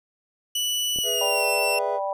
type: tone with pitch glide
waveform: sawtooth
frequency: 2960 to 2699 Hz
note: F#7 to E7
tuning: 0 to +40 cents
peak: -20 dBFS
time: 0.55-1.79 s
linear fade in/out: 5 ms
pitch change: -160 cents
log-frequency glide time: 0.99-1.46 s
type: clicks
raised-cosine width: 2 ms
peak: -28 / -22 dBFS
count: 2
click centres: 0.961 / 0.987 s
type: chord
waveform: triangle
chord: E major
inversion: first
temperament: equal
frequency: 415.3 / 493.9 / 659.3 Hz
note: G#4 / B4 / E5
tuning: 0 / 0 / 0 cents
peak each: -30 / -28 / -30 dBFS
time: 1.03-2 s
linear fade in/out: 50 ms
type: harmonic tone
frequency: 196 Hz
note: G3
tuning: in tune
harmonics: 3 / 4 / 5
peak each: -27 / -29 / -31 dBFS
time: 1.21-2.13 s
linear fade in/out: 2 ms
effects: none